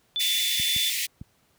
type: tone with tremolo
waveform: sine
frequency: 3500 Hz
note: A7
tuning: 10 cents flat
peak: -23 dBFS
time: 0.16-0.9 s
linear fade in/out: 0 ms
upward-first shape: triangle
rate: 2 Hz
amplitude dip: 30%
type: high-pass noise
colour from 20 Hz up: pink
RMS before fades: -28 dBFS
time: 0.19-1.07 s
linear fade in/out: 20 ms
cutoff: 1900 Hz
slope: 96 dB/octave
type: clicks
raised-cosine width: 5 ms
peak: -24 dBFS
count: 3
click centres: 0.598 / 0.763 / 1.214 s
effects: pink hiss -65 dBFS RMS until 1.58 s + high-pass 60 Hz 12 dB/octave